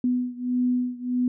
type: beating tone pair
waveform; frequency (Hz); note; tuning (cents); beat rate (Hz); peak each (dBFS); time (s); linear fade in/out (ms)
sine; 247.9 / 249.5; B3 / B3; +7 / +18; 1.6; -24 / -26; 0.04-1.28; 2
effects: none